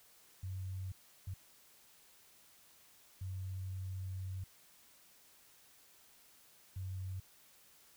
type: tone bursts at uneven times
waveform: sine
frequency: 94.1 Hz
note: F#2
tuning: 30 cents sharp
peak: -39 dBFS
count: 4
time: 0.43-0.92 / 1.27-1.34 / 3.21-4.44 / 6.76-7.2 s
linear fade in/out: 5 ms
effects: white hiss -64 dBFS RMS until 7.96 s